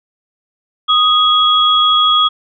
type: tone pair together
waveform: sine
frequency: 1246 / 3326 Hz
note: D#6 / G#7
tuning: +2 / +2 cents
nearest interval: octave + perfect fourth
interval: 1700 cents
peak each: -11 dBFS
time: 0.88-2.29 s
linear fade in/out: 20 ms
effects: none